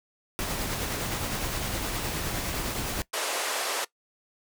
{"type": "noise with tremolo", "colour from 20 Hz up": "pink", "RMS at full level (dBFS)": -30, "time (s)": [0.39, 3.02], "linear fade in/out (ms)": 0, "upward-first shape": "sine", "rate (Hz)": 9.7, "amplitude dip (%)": 25}
{"type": "band-pass noise", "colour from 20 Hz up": "pink", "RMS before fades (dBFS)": -30, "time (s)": [3.13, 3.85], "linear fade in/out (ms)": 10, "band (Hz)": [440, 12000], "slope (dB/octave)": 24}
{"effects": ["noise-tail reverb RT60 0.1 s tail -20 dB re dry"]}